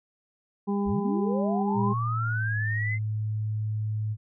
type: harmonic tone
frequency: 201.3 Hz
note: G3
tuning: 46 cents sharp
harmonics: 1 / 2 / 4 / 5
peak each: -25 / -31 / -37 / -39 dBFS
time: 0.67-1.94 s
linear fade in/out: 20 ms
type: linear sweep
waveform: sine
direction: up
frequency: 34.65 to 2093 Hz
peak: -29 dBFS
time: 0.85-2.99 s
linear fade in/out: 50 ms
type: tone with pitch glide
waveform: sine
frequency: 116.54 to 107.49 Hz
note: A#2 to A2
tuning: 0 to -40 cents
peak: -26 dBFS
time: 1.74-4.17 s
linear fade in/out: 50 ms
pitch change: -140 cents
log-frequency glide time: 1.95-2.66 s
effects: none